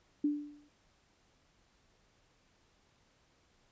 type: tone with exponential decay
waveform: sine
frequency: 293.7 Hz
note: D4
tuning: in tune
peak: -25 dBFS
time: 0.24-0.69 s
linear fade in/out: 5 ms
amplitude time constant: 96 ms
effects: pink hiss -70 dBFS RMS until 3.71 s + resampled to 16000 Hz